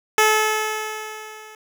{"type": "tone with level ramp", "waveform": "10% pulse", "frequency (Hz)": 432, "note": "A4", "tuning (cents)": -32, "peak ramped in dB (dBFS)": [-4, -32], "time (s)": [0.18, 1.55], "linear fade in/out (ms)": 2, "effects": []}